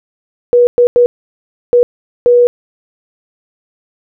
sine tone bursts at uneven times, 484.8 Hz, B4, 32 cents flat, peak -4 dBFS, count 5, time 0.53-0.67 / 0.78-0.87 / 0.96-1.06 / 1.73-1.83 / 2.26-2.47 s, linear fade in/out 0 ms, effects none

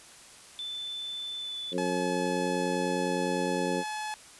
sine tone with pitch glide, 3520 to 3482 Hz, A7 to A7, 0 to -19 cents, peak -34 dBFS, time 0.59-1.73 s, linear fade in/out 0 ms, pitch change -19 cents, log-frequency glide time 1.39-1.56 s
harmonic tone, 89.8 Hz, F2, 49 cents sharp, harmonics 2 / 3 / 4 / 5 / 6, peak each -34 / -34 / -34 / -34 / -34 dBFS, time 1.71-3.84 s, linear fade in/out 50 ms
sawtooth tone, 855 Hz, A5, 50 cents flat, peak -29 dBFS, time 1.78-4.14 s, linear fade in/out 0 ms
effects white hiss -51 dBFS RMS until 4.39 s + resampled to 24000 Hz

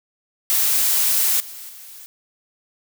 blue noise with level steps, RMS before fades -18 / -36 / -40 dBFS, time 0.5-2.06 s, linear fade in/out 0 ms, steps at 1.4 / 1.69 s, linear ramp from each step 2 ms, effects none

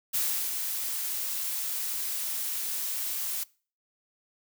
blue noise with ADSR envelope, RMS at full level -27 dBFS, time 0.13-3.44 s, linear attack 19 ms, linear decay 360 ms, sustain -5 dB, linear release 11 ms, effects noise-tail reverb RT60 0.4 s tail -23 dB re dry

